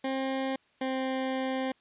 20% pulse tone pair in turn, 266.1 / 262.3 Hz, C4 / C4, +29 / +4 cents, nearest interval unison, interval 25 cents, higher first, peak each -24 dBFS, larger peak neither, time 0.04-0.56 / 0.81-1.72 s, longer second, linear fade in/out 5 ms, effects white hiss -66 dBFS RMS until 1.8 s + resampled to 8000 Hz

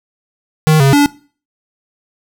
square tone with pitch steps, 155.8 / 136.9 / 288.1 Hz, D#3 / C#3 / D4, +3 / -21 / -33 cents, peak -7 dBFS, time 0.67-1.06 s, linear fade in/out 0 ms, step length 130 ms, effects noise-tail reverb RT60 0.4 s tail -20 dB re dry

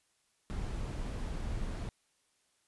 brown noise, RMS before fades -37 dBFS, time 0.5-1.89 s, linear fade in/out 0 ms, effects white hiss -74 dBFS RMS until 2.67 s + resampled to 24000 Hz

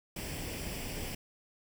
pink noise with comb filter, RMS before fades -39 dBFS, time 0.16-1.15 s, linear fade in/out 5 ms, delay 0.38 ms, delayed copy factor +0.6, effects none

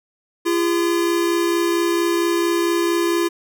square tone pair together, 341.2 / 405.6 Hz, F4 / G#4, -40 / -41 cents, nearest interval minor third, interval 299 cents, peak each -18 / -25 dBFS, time 0.45-3.29 s, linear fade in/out 20 ms, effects none

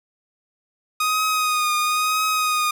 sawtooth tone with vibrato, 1244 Hz, D#6, 1 cent flat, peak -15 dBFS, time 1-2.71 s, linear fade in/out 5 ms, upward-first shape triangle, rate 1 Hz, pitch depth 36 cents each way, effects none

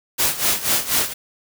white noise with tremolo, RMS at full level -17 dBFS, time 0.18-1.14 s, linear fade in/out 20 ms, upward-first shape sine, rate 4.1 Hz, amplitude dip 80%, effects none

